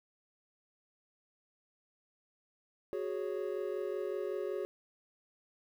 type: chord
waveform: triangle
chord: F# suspended second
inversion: none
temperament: equal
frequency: 370 / 415.3 / 554.4 Hz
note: F#4 / G#4 / C#5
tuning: 0 / 0 / 0 cents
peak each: -36 / -36 / -39 dBFS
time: 2.93-4.65 s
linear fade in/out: 0 ms
effects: 11-bit